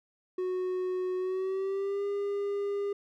triangle tone with pitch glide, 367.8 to 403.4 Hz, F#4 to G4, -10 to +50 cents, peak -27 dBFS, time 0.38-2.93 s, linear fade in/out 5 ms, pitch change +160 cents, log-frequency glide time 1.17-2.05 s, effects none

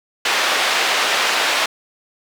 white band-pass noise, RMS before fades -18 dBFS, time 0.25-1.66 s, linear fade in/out 5 ms, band 520 to 3200 Hz, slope 12 dB/octave, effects none

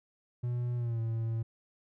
triangle tone with pitch glide, 121.7 to 113.55 Hz, B2 to A#2, -25 to -45 cents, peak -28 dBFS, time 0.43-1.43 s, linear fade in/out 10 ms, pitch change -120 cents, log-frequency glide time 0.76-1 s, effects none

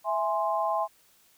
sine chord, E augmented, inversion none, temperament equal, 659.3 / 830.6 / 1046.5 Hz, E5 / G#5 / B#5, 0 / 0 / 0 cents, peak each -29 dBFS, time 0.04-0.88 s, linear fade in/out 50 ms, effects white hiss -62 dBFS RMS until 1.37 s

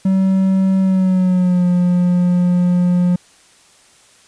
triangle tone with pitch glide, 190.7 to 177.93 Hz, G3 to F3, -47 to +33 cents, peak -9 dBFS, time 0.05-3.16 s, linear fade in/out 5 ms, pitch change -120 cents, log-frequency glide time 0.8-1.66 s, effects white hiss -49 dBFS RMS until 4.27 s + resampled to 22050 Hz

